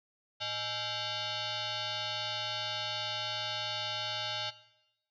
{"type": "tone with frequency modulation", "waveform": "sine", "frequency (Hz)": 112.7, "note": "A2", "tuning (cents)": 42, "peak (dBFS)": -33, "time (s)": [0.4, 4.51], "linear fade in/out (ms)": 20, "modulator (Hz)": 731, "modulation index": 5.9, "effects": ["noise-tail reverb RT60 0.9 s tail -17 dB re dry"]}